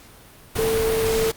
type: tone in noise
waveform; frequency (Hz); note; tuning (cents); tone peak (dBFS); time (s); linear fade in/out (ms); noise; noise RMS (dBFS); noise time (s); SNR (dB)
sine; 446.6; A4; +26; -19; 0.58-1.31; 10; pink; -26; 0.55-1.32; +4
effects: pink hiss -47 dBFS RMS until 1.36 s + Opus 48 kbps